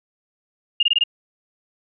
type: tone bursts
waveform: sine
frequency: 2831 Hz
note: F7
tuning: 23 cents sharp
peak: -13 dBFS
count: 5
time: 0.8-1.038 s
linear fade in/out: 5 ms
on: 30 ms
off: 22 ms
effects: none